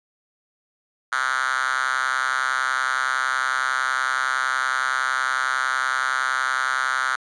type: tone with high-pass filter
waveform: 5% pulse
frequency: 130.81 Hz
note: C3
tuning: in tune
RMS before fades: -23 dBFS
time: 1.12-7.16 s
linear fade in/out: 5 ms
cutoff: 1400 Hz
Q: 4.5
effects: resampled to 22050 Hz